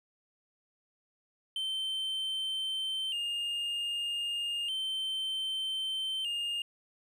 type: tone with vibrato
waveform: triangle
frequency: 2960 Hz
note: F#7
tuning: in tune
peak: -30 dBFS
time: 1.56-6.62 s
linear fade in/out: 2 ms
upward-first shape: square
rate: 0.32 Hz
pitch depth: 80 cents each way
effects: none